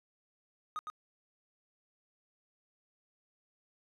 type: tone with echo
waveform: triangle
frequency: 1244.5 Hz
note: D#6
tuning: in tune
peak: -33 dBFS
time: 0.76-0.79 s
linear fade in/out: 0 ms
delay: 110 ms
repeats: 1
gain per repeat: -4 dB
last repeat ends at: 0.9 s
effects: resampled to 32000 Hz